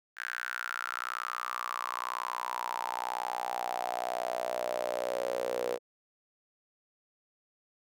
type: tone with high-pass filter sweep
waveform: sawtooth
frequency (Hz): 61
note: B1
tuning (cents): -21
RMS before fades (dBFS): -35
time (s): 0.16-5.79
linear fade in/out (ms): 50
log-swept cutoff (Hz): 1600 to 490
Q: 7.3
effects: none